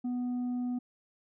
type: tone with tanh clipping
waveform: triangle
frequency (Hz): 246.9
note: B3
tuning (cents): 0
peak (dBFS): -31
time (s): 0.04-0.79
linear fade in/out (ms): 10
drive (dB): 8
effects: none